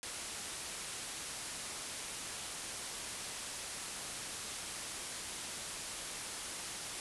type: low-pass noise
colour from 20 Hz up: white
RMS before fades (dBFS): -44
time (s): 0.03-7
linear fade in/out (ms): 0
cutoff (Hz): 11000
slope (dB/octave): 96
effects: none